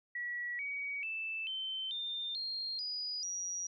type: tone with pitch steps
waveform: sine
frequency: 1933 / 2259 / 2641 / 3086 / 3607 / 4216 / 4927 / 5759 Hz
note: B6 / C#7 / E7 / G7 / A7 / C8 / D#8 / F#8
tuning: -38 / +32 / +3 / -28 / +42 / +12 / -18 / -48 cents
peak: -36 dBFS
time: 0.15-3.67 s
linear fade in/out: 5 ms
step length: 440 ms
effects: none